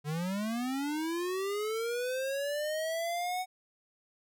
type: linear sweep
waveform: square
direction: up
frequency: 143.7 to 747 Hz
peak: -32 dBFS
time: 0.04-3.46 s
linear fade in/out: 50 ms
effects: none